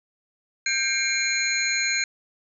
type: tone cluster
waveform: sine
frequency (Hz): 1586 / 2152 / 2367 / 4140 / 6680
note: G6 / C7 / D7 / C8 / G#8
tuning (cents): +20 / +48 / +13 / -19 / +9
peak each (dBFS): -28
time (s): 0.66-2.04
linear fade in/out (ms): 2
effects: none